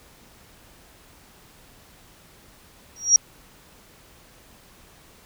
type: tone with exponential growth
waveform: sine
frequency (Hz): 5680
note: F8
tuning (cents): +28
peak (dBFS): -7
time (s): 2.96-3.16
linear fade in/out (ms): 1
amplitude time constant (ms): 43
effects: pink hiss -52 dBFS RMS until 5.25 s